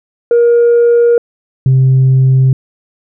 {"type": "tone pair in turn", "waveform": "sine", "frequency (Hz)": [472.9, 131.56], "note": ["A#4", "C3"], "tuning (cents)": [25, 10], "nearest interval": "octave + minor seventh", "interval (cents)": 2215, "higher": "first", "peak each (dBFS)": -3, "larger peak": "neither", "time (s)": [[0.31, 1.18], [1.66, 2.53]], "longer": "neither", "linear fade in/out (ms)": 2, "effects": ["tanh soft clip ceiling -3 dBFS"]}